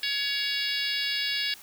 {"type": "harmonic tone with a mistuned harmonic", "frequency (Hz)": 562, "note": "C#5", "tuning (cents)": 24, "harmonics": [3, 4, 5, 6, 7, 8, 9], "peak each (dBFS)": [-34, -34, -34, -34, -34, -34, -34], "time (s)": [0.03, 1.54], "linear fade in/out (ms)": 2, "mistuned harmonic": 7, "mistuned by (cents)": -31, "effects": ["white hiss -49 dBFS RMS until 1.62 s"]}